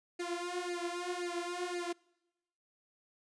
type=tone with flanger; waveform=sawtooth; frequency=351.8 Hz; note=F4; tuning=13 cents sharp; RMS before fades=-38 dBFS; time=0.19-1.93 s; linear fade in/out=10 ms; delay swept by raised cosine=0.43 to 4.93 ms; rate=1.9 Hz; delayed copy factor=+1; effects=noise-tail reverb RT60 1.0 s tail -26 dB re dry + resampled to 22050 Hz